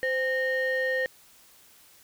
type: tone pair together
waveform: sine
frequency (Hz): 518 / 1845.9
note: C5 / A#6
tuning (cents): -17 / -18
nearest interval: octave + minor seventh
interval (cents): 2199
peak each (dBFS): -25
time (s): 0.03-1.06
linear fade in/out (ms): 0
effects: tanh soft clip ceiling -21 dBFS + white hiss -56 dBFS RMS until 2.03 s